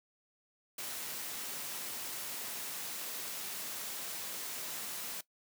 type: noise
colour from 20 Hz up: white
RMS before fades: -41 dBFS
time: 0.78-5.21 s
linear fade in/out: 5 ms
effects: noise-tail reverb RT60 0.1 s tail -19 dB re dry + high-pass 150 Hz 12 dB/octave